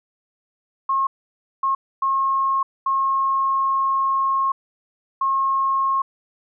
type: tone bursts at uneven times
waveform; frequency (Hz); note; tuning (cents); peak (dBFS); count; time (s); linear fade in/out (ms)
sine; 1080; C#6; -45; -17; 5; 0.89-1.07 / 1.63-1.75 / 2.02-2.63 / 2.86-4.52 / 5.21-6.02; 5
effects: none